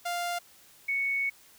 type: tone pair in turn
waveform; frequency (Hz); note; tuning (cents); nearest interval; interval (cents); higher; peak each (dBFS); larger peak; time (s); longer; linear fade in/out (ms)
sawtooth / sine; 698.5 / 2218; F5 / C#7; 0 / 0; octave + minor sixth; 2000; second; -26; neither; 0.05-0.39 / 0.88-1.3; second; 10
effects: white hiss -57 dBFS RMS until 1.58 s